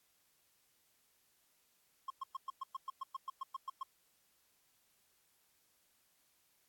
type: tone bursts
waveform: triangle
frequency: 1069 Hz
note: C6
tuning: 37 cents sharp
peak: -36 dBFS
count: 14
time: 2.08-3.832 s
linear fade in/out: 5 ms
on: 23 ms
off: 110 ms
effects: white hiss -74 dBFS RMS until 6.68 s + AAC 64 kbps